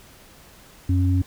sine tone pair together, 91.12 / 274 Hz, F#2 / C#4, -26 / -20 cents, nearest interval octave + perfect fifth, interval 1906 cents, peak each -17 / -24 dBFS, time 0.89-1.22 s, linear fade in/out 5 ms, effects pink hiss -49 dBFS RMS until 1.26 s

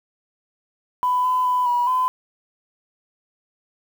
sine tone with pitch steps, 997 / 1009 / 998 / 970 / 1015 Hz, B5 / B5 / B5 / B5 / B5, +16 / +37 / +18 / -31 / +47 cents, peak -16 dBFS, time 1.03-2.08 s, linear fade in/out 0 ms, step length 210 ms, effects tanh soft clip ceiling -12 dBFS + 7-bit

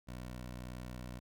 15% pulse tone, 61.74 Hz, B1, in tune, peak -37 dBFS, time 0.07-1.2 s, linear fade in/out 20 ms, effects none

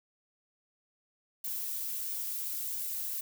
violet noise with flanger, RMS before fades -36 dBFS, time 1.44-3.21 s, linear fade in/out 5 ms, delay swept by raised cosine 1.5 to 2.8 ms, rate 1.5 Hz, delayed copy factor -0.5, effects none

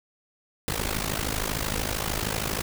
pink noise with amplitude modulation, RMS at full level -25 dBFS, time 0.68-2.62 s, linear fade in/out 0 ms, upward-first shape sine, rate 53 Hz, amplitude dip 85%, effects none

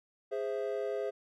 triangle chord, Ab augmented, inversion none, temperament equal with one note detuned, 412 / 523.3 / 659.3 Hz, Ab4 / C5 / E5, -14 / 0 / 0 cents, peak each -33 / -35 / -37 dBFS, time 0.31-1.11 s, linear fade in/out 20 ms, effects none

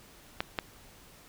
clicks, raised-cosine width 0.3 ms, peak -13 dBFS, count 2, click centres 0.405 / 0.588 s, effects pink hiss -55 dBFS RMS until 1.28 s

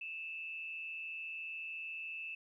sine tone with amplitude modulation, 2637 Hz, E7, in tune, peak -38 dBFS, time 0.01-2.35 s, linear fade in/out 5 ms, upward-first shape sine, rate 160 Hz, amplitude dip 60%, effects 13-bit

